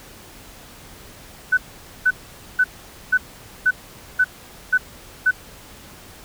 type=tone bursts; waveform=sine; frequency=1500 Hz; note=F#6; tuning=23 cents sharp; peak=-12 dBFS; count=8; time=1.52-5.312 s; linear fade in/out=10 ms; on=54 ms; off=480 ms; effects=pink hiss -43 dBFS RMS until 6.24 s